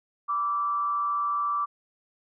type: tone with frequency modulation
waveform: sine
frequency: 1164 Hz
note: D6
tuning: 16 cents flat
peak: -24 dBFS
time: 0.28-1.66 s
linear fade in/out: 20 ms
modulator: 170 Hz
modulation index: 0.32
effects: none